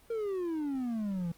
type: exponential sweep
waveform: triangle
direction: down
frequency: 468.5 to 164.81 Hz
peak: -29 dBFS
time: 0.1-1.32 s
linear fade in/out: 5 ms
effects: pink hiss -61 dBFS RMS until 1.37 s + Opus 32 kbps